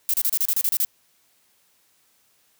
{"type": "noise bursts", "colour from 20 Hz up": "violet", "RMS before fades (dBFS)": -21, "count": 10, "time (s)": [0.09, 0.848], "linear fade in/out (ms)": 0, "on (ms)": 47, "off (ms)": 32, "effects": ["white hiss -63 dBFS RMS until 2.59 s", "high-pass 60 Hz 12 dB/octave"]}